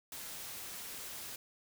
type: noise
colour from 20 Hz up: white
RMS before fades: -45 dBFS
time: 0.12-1.36 s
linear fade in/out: 2 ms
effects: none